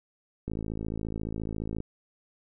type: click train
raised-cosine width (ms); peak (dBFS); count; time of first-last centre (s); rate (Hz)
3; -21; 73; 0.48-1.804; 54.4
effects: none